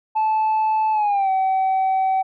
sine tone with pitch glide, 871 to 762.6 Hz, A5 to G5, -18 to -48 cents, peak -14 dBFS, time 0.15-2.23 s, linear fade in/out 20 ms, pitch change -230 cents, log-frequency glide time 0.92-1.3 s, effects tanh soft clip ceiling -15 dBFS

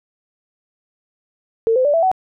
sine tone with pitch steps, 452 / 513.2 / 582.8 / 661.8 / 751.4 Hz, A4 / C5 / D5 / E5 / F#5, +47 / -34 / -13 / +7 / +26 cents, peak -12 dBFS, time 1.67-2.115 s, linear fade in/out 0 ms, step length 89 ms, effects none

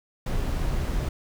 brown noise, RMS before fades -26 dBFS, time 0.26-1.09 s, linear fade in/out 5 ms, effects none

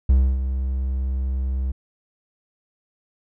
triangle tone with ADSR envelope, 65.41 Hz, C2, in tune, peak -9 dBFS, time 0.09-1.72 s, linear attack 6 ms, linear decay 280 ms, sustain -10 dB, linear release 9 ms, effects none

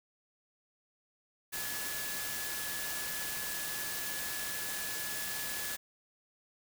sine tone in noise, 1706 Hz, G#6, 46 cents sharp, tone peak -43 dBFS, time 1.52-5.77 s, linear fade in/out 20 ms, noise white, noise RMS -38 dBFS, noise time 1.52-5.77 s, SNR -8 dB, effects none

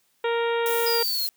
harmonic tone, 466.2 Hz, A#4, in tune, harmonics 1 / 2 / 3 / 4 / 5 / 6 / 7 / 8, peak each -23 / -29 / -33 / -35 / -37 / -39 / -40 / -41 dBFS, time 0.24-1.03 s, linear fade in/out 5 ms
violet noise, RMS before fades -30 dBFS, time 0.66-1.29 s, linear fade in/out 0 ms
triangle linear sweep, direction down, 4978 to 4186 Hz, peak -24 dBFS, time 0.86-1.27 s, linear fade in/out 5 ms
effects white hiss -67 dBFS RMS until 1.36 s + high-pass 80 Hz 12 dB/octave

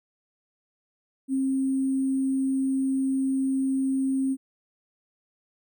sine tone with sample-and-hold, 266.9 Hz, C4, 35 cents sharp, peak -22 dBFS, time 1.28-4.37 s, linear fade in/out 50 ms, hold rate 8820 Hz, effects none

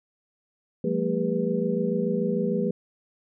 sine tone cluster, 175.6 / 202.5 / 229.2 / 402.5 / 490.5 Hz, F3 / G#3 / A#3 / G4 / B4, +10 / -43 / -29 / +46 / -12 cents, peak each -29 dBFS, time 0.84-2.71 s, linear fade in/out 5 ms, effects none

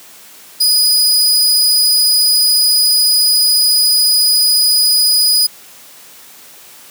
sawtooth tone, 4957 Hz, D#8, 7 cents flat, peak -6 dBFS, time 0.6-5.47 s, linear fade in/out 10 ms, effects white hiss -39 dBFS RMS until 6.9 s + high-pass 150 Hz 12 dB/octave

